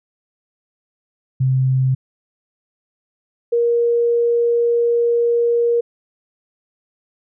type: tone pair in turn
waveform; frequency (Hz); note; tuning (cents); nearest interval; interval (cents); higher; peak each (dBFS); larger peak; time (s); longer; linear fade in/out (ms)
sine; 130.81 / 471.6; C3 / A#4; 0 / +20; octave + minor seventh; 2220; second; -13; neither; 1.4-1.95 / 3.52-5.81; second; 10
effects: none